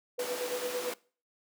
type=tone with tremolo; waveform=sine; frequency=494.4 Hz; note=B4; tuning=2 cents sharp; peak=-29 dBFS; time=0.18-0.91 s; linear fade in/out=10 ms; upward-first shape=triangle; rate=8.9 Hz; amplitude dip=80%
type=high-pass noise; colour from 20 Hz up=pink; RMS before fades=-39 dBFS; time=0.19-0.94 s; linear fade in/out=5 ms; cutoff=270 Hz; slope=24 dB/octave
effects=noise-tail reverb RT60 0.4 s tail -22 dB re dry